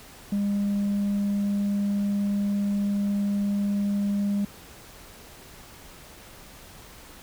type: tone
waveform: sine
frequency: 202.1 Hz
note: G#3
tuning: 47 cents flat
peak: -20 dBFS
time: 0.32-4.45 s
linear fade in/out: 5 ms
effects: tanh soft clip ceiling -21 dBFS + pink hiss -47 dBFS RMS until 7.22 s